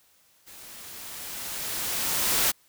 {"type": "noise with level ramp", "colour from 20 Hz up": "white", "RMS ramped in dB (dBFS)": [-47, -22], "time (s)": [0.46, 2.52], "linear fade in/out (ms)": 20, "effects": ["white hiss -62 dBFS RMS until 2.68 s"]}